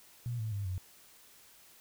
sine tone with pitch steps, 120 / 110.04 / 100.91 / 92.53 Hz, B2 / A2 / G#2 / F#2, -49 / +1 / -49 / +1 cents, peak -33 dBFS, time 0.26-0.78 s, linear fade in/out 0 ms, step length 130 ms, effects white hiss -59 dBFS RMS until 1.8 s

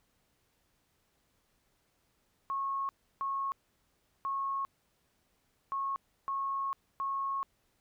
sine tone bursts at uneven times, 1094 Hz, C#6, 23 cents flat, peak -31 dBFS, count 6, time 2.5-2.89 / 3.21-3.52 / 4.25-4.65 / 5.72-5.96 / 6.28-6.73 / 7-7.43 s, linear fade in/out 0 ms, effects pink hiss -74 dBFS RMS until 7.8 s

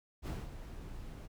brown noise with ADSR envelope, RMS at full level -36 dBFS, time 0.22-1.28 s, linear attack 51 ms, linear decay 210 ms, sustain -10 dB, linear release 30 ms, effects none

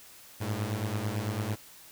sawtooth beating tone pair, 101.6 / 110.6 Hz, G#2 / A2, -38 / +9 cents, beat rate 9 Hz, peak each -29 dBFS, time 0.4-1.56 s, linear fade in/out 20 ms, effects white hiss -52 dBFS RMS until 1.91 s

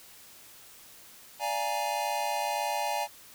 square chord, Bb dominant seventh, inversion first, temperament equal with one note detuned, 587.3 / 694.8 / 830.6 / 932.3 Hz, D5 / F5 / Ab5 / Bb5, 0 / -9 / 0 / 0 cents, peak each -37 / -37 / -32 / -36 dBFS, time 1.39-3.08 s, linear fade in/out 50 ms, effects white hiss -52 dBFS RMS until 3.34 s

